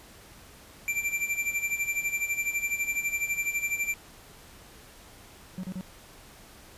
square tone with tremolo, 2354 Hz, D7, 3 cents sharp, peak -25 dBFS, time 0.88-3.94 s, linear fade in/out 0 ms, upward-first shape sine, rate 12 Hz, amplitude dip 75%
triangle tone bursts, 185 Hz, F#3, in tune, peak -30 dBFS, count 3, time 5.58-5.809 s, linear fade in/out 0 ms, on 53 ms, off 35 ms
effects pink hiss -51 dBFS RMS until 6.77 s + resampled to 32000 Hz

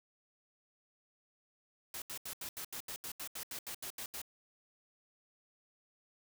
white noise bursts, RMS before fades -43 dBFS, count 15, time 1.94-4.217 s, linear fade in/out 2 ms, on 79 ms, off 78 ms, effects none

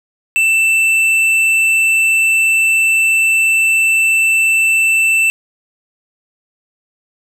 sine tone with tanh clipping, 2663 Hz, E7, 17 cents sharp, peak -11 dBFS, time 0.36-5.3 s, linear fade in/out 0 ms, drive 9 dB, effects none

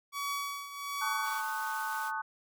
sawtooth tone with tremolo, 1133 Hz, C#6, 37 cents sharp, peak -28 dBFS, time 0.12-1.44 s, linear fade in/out 50 ms, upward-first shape triangle, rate 1.3 Hz, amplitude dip 75%
sine chord, D# half-diminished seventh, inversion second, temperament equal with one note detuned, 880 / 1108.7 / 1244.5 / 1498.9 Hz, A5 / C#6 / D#6 / F#6, 0 / 0 / 0 / +22 cents, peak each -36 / -41 / -40 / -37 dBFS, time 1.01-2.22 s, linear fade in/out 10 ms
white high-pass noise, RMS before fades -46 dBFS, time 1.22-2.12 s, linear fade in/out 50 ms, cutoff 550 Hz, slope 96 dB/octave
effects none

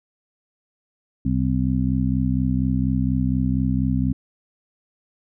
harmonic tone, 64.2 Hz, C2, 32 cents flat, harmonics 1 / 2 / 3 / 4, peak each -25 / -23 / -24 / -23 dBFS, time 1.25-4.13 s, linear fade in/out 5 ms, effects none

